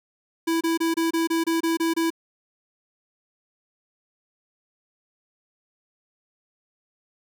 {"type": "tone bursts", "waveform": "square", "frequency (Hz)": 329.6, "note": "E4", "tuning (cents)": 0, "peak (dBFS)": -21, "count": 10, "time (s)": [0.47, 2.104], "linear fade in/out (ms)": 10, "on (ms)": 140, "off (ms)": 26, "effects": []}